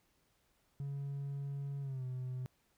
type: tone with pitch glide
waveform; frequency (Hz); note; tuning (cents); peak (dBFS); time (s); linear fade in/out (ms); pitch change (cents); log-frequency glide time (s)
triangle; 140 to 127.64; C#3 to C3; +18 to -43; -35; 0.8-2.46; 0; -161; 1.81-2.04
effects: tanh soft clip ceiling -32 dBFS + pink hiss -75 dBFS RMS until 2.77 s